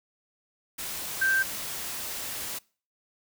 sine tone in noise, 1568 Hz, G6, in tune, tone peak -21 dBFS, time 1.21-1.43 s, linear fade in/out 10 ms, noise white, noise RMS -35 dBFS, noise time 0.78-2.59 s, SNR +11 dB, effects noise-tail reverb RT60 0.4 s tail -24 dB re dry

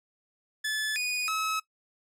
sawtooth tone with pitch steps, 1731 / 2471 / 1288 Hz, A6 / D#7 / E6, -29 / -13 / -41 cents, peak -24 dBFS, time 0.64-1.6 s, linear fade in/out 10 ms, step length 320 ms, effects noise-tail reverb RT60 0.1 s tail -19 dB re dry + low-pass 12000 Hz 12 dB/octave

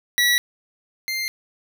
25% pulse tone pair in turn, 1939 / 2099 Hz, B6 / C7, -32 / +5 cents, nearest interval minor second, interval 137 cents, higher second, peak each -12 / -20 dBFS, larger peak first, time 0.18-0.38 / 1.08-1.28 s, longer neither, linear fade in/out 0 ms, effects none

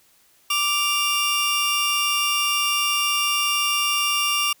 sawtooth tone pair together, 1174.7 / 2794 Hz, D6 / F7, 0 / 0 cents, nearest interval octave + minor third, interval 1500 cents, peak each -20 / -18 dBFS, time 0.5-4.53 s, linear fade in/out 5 ms, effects white hiss -58 dBFS RMS until 4.6 s

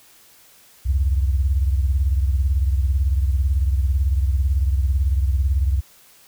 sine beating tone pair, 66.2 / 84.2 Hz, C2 / E2, +21 / +37 cents, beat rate 18 Hz, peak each -16 / -22 dBFS, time 0.85-5.81 s, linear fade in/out 20 ms, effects tanh soft clip ceiling -9 dBFS + white hiss -51 dBFS RMS until 6.27 s

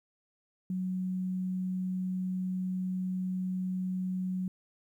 sine tone, 185 Hz, F#3, in tune, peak -30 dBFS, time 0.7-4.48 s, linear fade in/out 2 ms, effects 11-bit

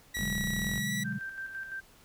sawtooth tone with pitch glide, 1932 to 1949.9 Hz, B6 to B6, -39 to -23 cents, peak -29 dBFS, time 0.14-1.04 s, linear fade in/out 10 ms, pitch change +16 cents, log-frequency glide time 0.82-0.91 s
sawtooth exponential two-way sweep, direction down then up, 51.91 to 30.15 to 51.91 Hz, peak -34 dBFS, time 0.16-0.8 s, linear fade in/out 10 ms, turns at 0.47 s
sine chord, G# half-diminished seventh, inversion first, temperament equal, 123.47 / 146.83 / 185 / 207.7 Hz, B2 / D3 / F#3 / G#3, 0 / 0 / 0 / 0 cents, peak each -40 / -39 / -38 / -36 dBFS, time 0.19-1.19 s, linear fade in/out 10 ms
sine tone with tremolo, 1568 Hz, G6, in tune, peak -35 dBFS, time 1.04-1.81 s, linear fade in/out 20 ms, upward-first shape square, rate 5.9 Hz, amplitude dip 50%
effects pink hiss -59 dBFS RMS until 2.04 s

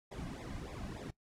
brown noise with flanger, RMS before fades -44 dBFS, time 0.11-1.11 s, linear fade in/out 10 ms, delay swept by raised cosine 0.67 to 2.27 ms, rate 3.4 Hz, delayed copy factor -0.95, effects noise-tail reverb RT60 0.1 s tail -18 dB re dry + low-pass 10000 Hz 12 dB/octave

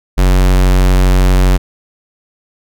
square tone, 46.25 Hz, F#1, in tune, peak -7 dBFS, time 0.17-1.58 s, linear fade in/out 20 ms, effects none

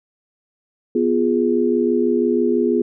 sine chord, F diminished, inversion second, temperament equal, 246.9 / 349.2 / 415.3 Hz, Cb4 / F4 / Ab4, 0 / 0 / 0 cents, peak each -19 dBFS, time 0.95-2.82 s, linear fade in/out 5 ms, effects none

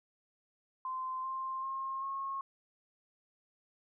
sine tone with pitch steps, 1037 / 1053.3 / 1069.9 / 1086.7 Hz, C6 / C6 / C6 / C#6, -16 / +11 / +38 / -35 cents, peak -35 dBFS, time 0.85-2.41 s, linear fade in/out 2 ms, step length 390 ms, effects none

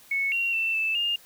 sine tone with pitch steps, 2206 / 2749 / 2676 / 2636 / 2820 Hz, C#7 / F7 / E7 / E7 / F7, -9 / -28 / +25 / -1 / +16 cents, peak -23 dBFS, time 0.11-1.16 s, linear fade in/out 5 ms, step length 210 ms, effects white hiss -53 dBFS RMS until 1.25 s

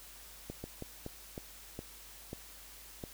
slowing click train, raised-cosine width 2 ms, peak -27 dBFS, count 8, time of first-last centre 0.5-3.038 s, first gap 140 ms, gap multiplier 1.31, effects added 50 Hz sine -59 dBFS peak until 3.13 s + white hiss -53 dBFS RMS until 3.13 s

